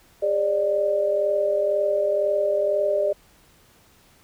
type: tone cluster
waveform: sine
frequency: 406.1 / 557 / 599 Hz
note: G#4 / C#5 / D5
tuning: -39 / +8 / +34 cents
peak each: -26 / -29 / -20 dBFS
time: 0.22-3.13 s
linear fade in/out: 10 ms
effects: pink hiss -56 dBFS RMS until 4.23 s